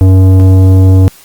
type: tone with tanh clipping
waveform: triangle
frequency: 94.2 Hz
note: F#2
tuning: 32 cents sharp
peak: -3 dBFS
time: 0.01-1.08 s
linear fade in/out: 0 ms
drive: 17 dB
effects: white hiss -38 dBFS RMS until 1.24 s + Opus 24 kbps